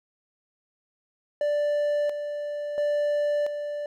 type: tone with tremolo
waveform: triangle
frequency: 587.3 Hz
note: D5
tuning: in tune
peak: -20 dBFS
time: 1.41-3.86 s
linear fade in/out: 2 ms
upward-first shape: square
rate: 0.73 Hz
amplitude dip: 55%
effects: none